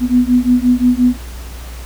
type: beating tone pair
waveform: sine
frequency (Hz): 244.9 / 250.6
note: B3 / B3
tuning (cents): -14 / +25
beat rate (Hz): 5.7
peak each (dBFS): -12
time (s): 0-1.17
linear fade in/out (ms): 50
effects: added 60 Hz sine -27 dBFS peak until 1.85 s + pink hiss -36 dBFS RMS until 1.85 s